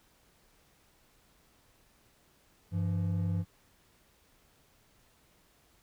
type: tone pair together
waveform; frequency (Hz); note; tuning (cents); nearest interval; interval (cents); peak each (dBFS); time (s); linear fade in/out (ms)
triangle; 97.9 / 169.64; G2 / E3; -2 / +50; minor seventh; 952; -28 / -31; 2.71-3.45; 50
effects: pink hiss -66 dBFS RMS until 5.82 s